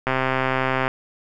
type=click train; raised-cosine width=0.5 ms; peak=-6 dBFS; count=107; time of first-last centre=0.07-0.879 s; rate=131 Hz; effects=none